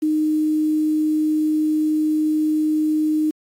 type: tone with quantisation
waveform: sine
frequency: 308.2 Hz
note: D#4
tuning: 16 cents flat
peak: -16 dBFS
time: 0.02-3.31 s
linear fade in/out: 10 ms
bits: 7
effects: AAC 48 kbps